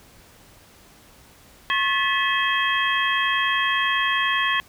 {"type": "tone cluster", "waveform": "sine", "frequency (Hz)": [1085, 1736, 1966, 2577, 3223], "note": ["C#6", "A6", "B6", "E7", "G7"], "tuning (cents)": [-37, -24, -8, -40, 47], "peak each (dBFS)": [-24, -24, -27, -28, -26], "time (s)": [1.7, 4.6], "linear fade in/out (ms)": 0, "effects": ["pink hiss -51 dBFS RMS until 4.68 s"]}